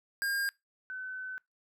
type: tone pair in turn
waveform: square / sine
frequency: 1612 / 1515.9 Hz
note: G6 / F#6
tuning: +48 / +42 cents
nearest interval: minor second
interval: 106 cents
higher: first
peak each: -30 / -37 dBFS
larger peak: first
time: 0.22-0.49 / 0.9-1.38 s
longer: second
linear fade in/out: 0 ms
effects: noise-tail reverb RT60 0.2 s tail -24 dB re dry